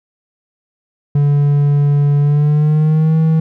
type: tone with pitch glide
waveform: triangle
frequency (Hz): 144.1 to 159.89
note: D3 to D#3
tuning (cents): -33 to +47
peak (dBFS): -7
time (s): 1.15-3.4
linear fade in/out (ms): 5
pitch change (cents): +180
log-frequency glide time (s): 2.19-3.17
effects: none